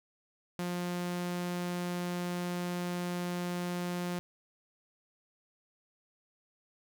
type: tone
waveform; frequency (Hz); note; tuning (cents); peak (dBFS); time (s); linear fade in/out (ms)
sawtooth; 176.8; F3; +22; -29; 0.59-4.19; 0
effects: none